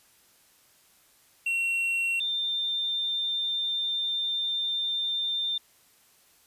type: tone pair in turn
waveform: triangle / sine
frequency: 2730 / 3595 Hz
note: F7 / A7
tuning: -40 / +36 cents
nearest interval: perfect fourth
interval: 476 cents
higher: second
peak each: -23 / -26 dBFS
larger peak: first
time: 1.46-2.2 / 2.2-5.58 s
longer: second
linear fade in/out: 5 ms
effects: white hiss -61 dBFS RMS until 6.46 s + resampled to 32000 Hz